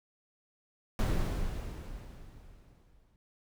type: noise with exponential decay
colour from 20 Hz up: brown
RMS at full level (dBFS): -26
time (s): 0.99-3.16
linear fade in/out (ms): 1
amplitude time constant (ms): 470
effects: none